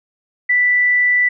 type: tone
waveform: sine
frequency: 1975.5 Hz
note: B6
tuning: in tune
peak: -11 dBFS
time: 0.49-1.29 s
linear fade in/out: 10 ms
effects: none